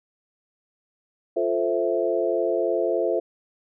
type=chord; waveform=sine; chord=F major seventh; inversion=none; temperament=equal; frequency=349.2 / 440 / 523.3 / 659.3 Hz; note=F4 / A4 / C5 / E5; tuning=0 / 0 / 0 / 0 cents; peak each=-26 dBFS; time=1.36-3.2 s; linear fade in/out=10 ms; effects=none